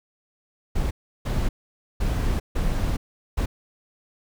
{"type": "noise bursts at uneven times", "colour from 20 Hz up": "brown", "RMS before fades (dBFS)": -23, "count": 5, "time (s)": [[0.75, 0.91], [1.25, 1.49], [2, 2.4], [2.55, 2.97], [3.37, 3.46]], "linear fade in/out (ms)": 10, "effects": []}